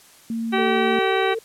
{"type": "tone", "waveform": "sine", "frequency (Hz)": 228.1, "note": "A#3", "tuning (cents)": -37, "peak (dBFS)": -23, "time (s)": [0.3, 0.99], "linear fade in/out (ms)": 2}
{"type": "harmonic tone", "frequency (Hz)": 384.2, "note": "G4", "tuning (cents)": -35, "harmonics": [1, 2, 3, 4, 5, 6, 7, 8, 10], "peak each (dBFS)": [-22, -24, -29, -28, -30, -30, -35, -35, -32], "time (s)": [0.52, 1.35], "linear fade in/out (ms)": 20}
{"type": "tone with pitch glide", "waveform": "sine", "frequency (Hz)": [444.2, 449.6], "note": ["A4", "A4"], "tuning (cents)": [16, 37], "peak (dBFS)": -24, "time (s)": [0.58, 1.39], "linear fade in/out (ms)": 5, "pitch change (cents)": 21, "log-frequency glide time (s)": [0.77, 0.96]}
{"effects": ["white hiss -50 dBFS RMS until 1.44 s", "low-pass 12000 Hz 12 dB/octave"]}